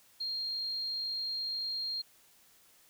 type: tone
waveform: sine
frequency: 4217 Hz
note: C8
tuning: 13 cents sharp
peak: -33 dBFS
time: 0.2-2.02 s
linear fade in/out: 10 ms
effects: white hiss -63 dBFS RMS until 2.89 s